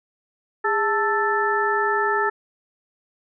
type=harmonic tone with a mistuned harmonic; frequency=440 Hz; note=A4; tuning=in tune; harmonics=1 / 2 / 3 / 4; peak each=-24 / -24 / -24 / -24 dBFS; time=0.64-2.3 s; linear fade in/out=10 ms; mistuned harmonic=1; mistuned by=-120 cents; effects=none